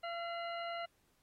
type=harmonic tone with a mistuned harmonic; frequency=682 Hz; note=F5; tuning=41 cents flat; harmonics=1 / 2 / 3 / 4 / 6; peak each=-40 / -45 / -48 / -49 / -55 dBFS; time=0.03-0.86 s; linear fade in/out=10 ms; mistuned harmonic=4; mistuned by=+80 cents; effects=pink hiss -75 dBFS RMS until 1.22 s + AAC 48 kbps